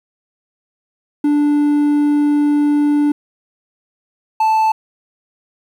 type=tone pair in turn; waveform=triangle; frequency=293.1 / 878.3 Hz; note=D4 / A5; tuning=-3 / -3 cents; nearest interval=octave + perfect fifth; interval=1900 cents; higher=second; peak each=-9 dBFS; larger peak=neither; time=1.24-3.12 / 4.4-4.72 s; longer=first; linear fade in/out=5 ms; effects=8-bit